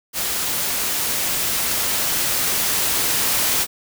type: noise with level ramp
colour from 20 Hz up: white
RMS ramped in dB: -23 to -19 dBFS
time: 0.13-3.67 s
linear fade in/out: 50 ms
effects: none